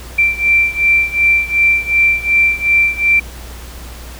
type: beating tone pair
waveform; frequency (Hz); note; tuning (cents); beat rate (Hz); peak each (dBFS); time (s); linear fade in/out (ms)
sine; 2349 / 2351.7; D7 / D7; 0 / +2; 2.7; -12 / -14; 0.18-3.2; 10
effects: added 60 Hz sine -30 dBFS peak until 4.19 s + pink hiss -35 dBFS RMS until 4.19 s

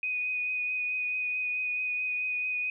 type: tone with vibrato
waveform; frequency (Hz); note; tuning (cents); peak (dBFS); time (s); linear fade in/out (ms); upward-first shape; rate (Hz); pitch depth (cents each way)
sine; 2489; D#7; 0; -28; 0.03-2.7; 2; triangle; 4.6; 18
effects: none

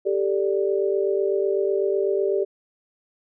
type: chord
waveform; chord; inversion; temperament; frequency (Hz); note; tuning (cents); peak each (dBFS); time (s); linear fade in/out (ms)
sine; G suspended second; none; equal; 392 / 440 / 587.3; G4 / A4 / D5; 0 / 0 / 0; -21 / -26 / -27; 0.05-2.45; 20
effects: none

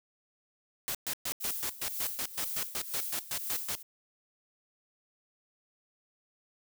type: noise bursts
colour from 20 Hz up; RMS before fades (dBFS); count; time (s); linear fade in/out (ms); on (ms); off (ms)
white; -34; 16; 0.88-3.752; 0; 67; 120
type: noise with tremolo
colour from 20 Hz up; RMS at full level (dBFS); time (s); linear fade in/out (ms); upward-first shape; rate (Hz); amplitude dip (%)
violet; -36; 1.4-3.83; 10; sine; 2; 75
effects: none

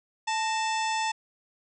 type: harmonic tone with a mistuned harmonic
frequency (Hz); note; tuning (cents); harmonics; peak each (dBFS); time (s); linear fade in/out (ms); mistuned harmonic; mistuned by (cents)
880; A5; 0; 1 / 2 / 3 / 4 / 5 / 6 / 7 / 8 / 9; -27 / -35 / -35 / -38 / -46 / -39 / -43 / -44 / -43; 0.27-1.12; 10; 2; +85
effects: none

